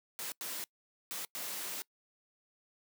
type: noise bursts at uneven times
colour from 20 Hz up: white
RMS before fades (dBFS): -40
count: 4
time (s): 0.19-0.32 / 0.41-0.64 / 1.11-1.25 / 1.35-1.82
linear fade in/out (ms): 0
effects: noise-tail reverb RT60 0.1 s tail -24 dB re dry + high-pass 200 Hz 12 dB/octave